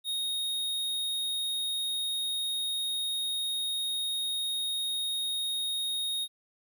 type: tone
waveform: square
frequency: 3729 Hz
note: A#7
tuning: in tune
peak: -30 dBFS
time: 0.04-6.28 s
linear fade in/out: 50 ms
effects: 12-bit